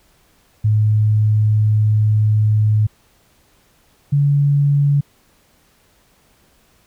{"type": "tone pair in turn", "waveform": "sine", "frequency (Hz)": [107, 142.7], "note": ["A2", "D3"], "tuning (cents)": [-48, -49], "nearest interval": "perfect fourth", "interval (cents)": 499, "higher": "second", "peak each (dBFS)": -11, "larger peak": "neither", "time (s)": [[0.64, 2.87], [4.12, 5.01]], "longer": "first", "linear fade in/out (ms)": 10, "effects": ["pink hiss -56 dBFS RMS until 6.86 s"]}